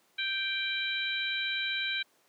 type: harmonic tone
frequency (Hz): 784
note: G5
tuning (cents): 0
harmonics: 2 / 3 / 4 / 5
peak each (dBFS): -35 / -34 / -37 / -35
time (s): 0.18-2.03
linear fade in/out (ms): 10
effects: pink hiss -67 dBFS RMS until 2.28 s + high-pass 300 Hz 12 dB/octave